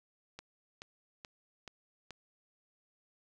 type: click train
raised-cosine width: 0.2 ms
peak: -28 dBFS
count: 5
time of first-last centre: 0.39-2.107 s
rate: 2.33 Hz
effects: none